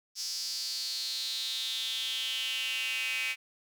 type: tone with high-pass filter sweep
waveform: square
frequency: 120 Hz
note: B2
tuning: 49 cents flat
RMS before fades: -34 dBFS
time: 0.15-3.36 s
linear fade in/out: 50 ms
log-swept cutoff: 5300 to 2400 Hz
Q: 6.3
effects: none